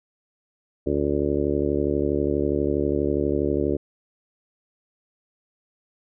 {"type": "harmonic tone", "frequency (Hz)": 72.3, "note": "D2", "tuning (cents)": -27, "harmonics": [1, 2, 3, 4, 5, 6, 7, 8], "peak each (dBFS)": [-30, -32, -33, -26, -25, -27, -34, -32], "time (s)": [0.86, 3.77], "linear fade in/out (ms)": 10, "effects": []}